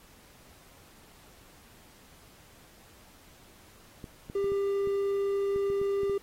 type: clicks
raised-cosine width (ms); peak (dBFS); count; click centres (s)
3; -28; 10; 4.042 / 4.299 / 4.443 / 4.52 / 4.873 / 5.561 / 5.701 / 5.815 / 6.033 / 6.097
type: tone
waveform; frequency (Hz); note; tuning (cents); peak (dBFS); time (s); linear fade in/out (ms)
triangle; 397.5; G4; +24; -24; 4.35-6.18; 5
effects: pink hiss -57 dBFS RMS until 6.22 s + AAC 48 kbps